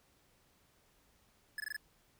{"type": "tone bursts", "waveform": "square", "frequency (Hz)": 1714, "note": "A6", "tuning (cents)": -46, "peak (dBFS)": -38, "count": 5, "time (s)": [1.58, 1.765], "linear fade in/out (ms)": 2, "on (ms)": 21, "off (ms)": 20, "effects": ["pink hiss -70 dBFS RMS until 2.19 s"]}